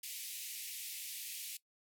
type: band-pass noise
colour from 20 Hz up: white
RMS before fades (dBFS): -45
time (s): 0.03-1.57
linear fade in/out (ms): 5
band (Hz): 2100 to 16000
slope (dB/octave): 48
effects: noise-tail reverb RT60 0.1 s tail -18 dB re dry